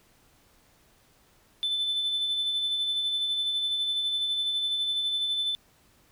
sine tone with tremolo, 3520 Hz, A7, in tune, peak -22 dBFS, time 1.63-5.55 s, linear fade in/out 0 ms, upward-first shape sine, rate 12 Hz, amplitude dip 40%, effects tanh soft clip ceiling -23 dBFS + pink hiss -62 dBFS RMS until 6.11 s

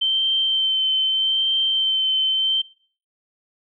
sine tone with vibrato, 3105 Hz, G7, 17 cents flat, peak -17 dBFS, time 0.01-2.62 s, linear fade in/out 10 ms, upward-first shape sine, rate 0.81 Hz, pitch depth 16 cents each way, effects noise-tail reverb RT60 0.5 s tail -25 dB re dry

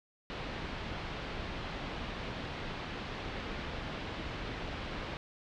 pink low-pass noise, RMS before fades -40 dBFS, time 0.3-5.17 s, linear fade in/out 0 ms, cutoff 3900 Hz, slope 24 dB/octave, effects none

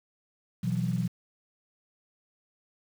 sine chord, B suspended fourth, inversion none, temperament equal with one note detuned, 123.47 / 166.06 / 185 Hz, B2 / E3 / F#3, 0 / +13 / 0 cents, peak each -30 dBFS, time 0.63-1.08 s, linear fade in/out 10 ms, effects tanh soft clip ceiling -16 dBFS + 8-bit

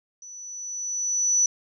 sine tone with level ramp, 5950 Hz, F#8, 9 cents sharp, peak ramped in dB -40 to -16 dBFS, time 0.22-1.46 s, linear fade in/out 2 ms, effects none

